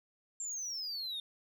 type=exponential sweep; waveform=sine; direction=down; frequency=7459 to 3600 Hz; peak=-34 dBFS; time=0.4-1.2 s; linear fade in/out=2 ms; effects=tanh soft clip ceiling -36 dBFS + 12-bit